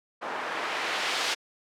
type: noise with low-pass filter sweep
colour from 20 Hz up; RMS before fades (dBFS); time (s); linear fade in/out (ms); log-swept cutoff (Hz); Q
white; -30; 0.21-1.35; 20; 1100 to 4400; 0.86
effects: high-pass 400 Hz 12 dB/octave